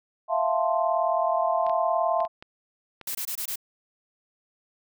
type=chord; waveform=sine; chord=F major seventh; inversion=third; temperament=equal; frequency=659.3 / 698.5 / 880 / 1046.5 Hz; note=E5 / F5 / A5 / C6; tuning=0 / 0 / 0 / 0 cents; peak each=-25 / -26 / -30 / -28 dBFS; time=0.28-2.28 s; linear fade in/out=50 ms
type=clicks; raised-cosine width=0.3 ms; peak=-26 dBFS; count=9; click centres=1.666 / 1.696 / 2.204 / 2.251 / 2.425 / 3.013 / 3.075 / 3.133 / 3.179 s
type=noise bursts; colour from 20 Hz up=blue; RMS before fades=-31 dBFS; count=5; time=3.07-3.558 s; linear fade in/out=5 ms; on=80 ms; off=22 ms
effects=none